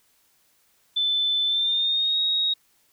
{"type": "tone with pitch glide", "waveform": "sine", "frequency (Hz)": [3520, 3773], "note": ["A7", "A#7"], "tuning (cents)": [0, 20], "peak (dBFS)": -20, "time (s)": [0.96, 2.54], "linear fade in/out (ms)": 10, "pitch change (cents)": 120, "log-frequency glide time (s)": [1.46, 2.19], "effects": ["white hiss -64 dBFS RMS until 2.92 s"]}